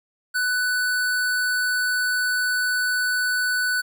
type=tone; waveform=square; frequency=1492 Hz; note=F#6; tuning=14 cents sharp; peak=-21 dBFS; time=0.34-3.82 s; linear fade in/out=20 ms; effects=10-bit